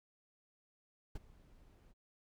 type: noise with ADSR envelope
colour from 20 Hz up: brown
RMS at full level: -42 dBFS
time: 1.15-1.94 s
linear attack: 7 ms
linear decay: 24 ms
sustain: -20 dB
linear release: 38 ms
effects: none